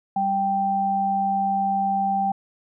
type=tone pair together; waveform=sine; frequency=196 / 784 Hz; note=G3 / G5; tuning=0 / 0 cents; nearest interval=2 octaves; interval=2400 cents; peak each=-28 / -20 dBFS; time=0.16-2.32 s; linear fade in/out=5 ms; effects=none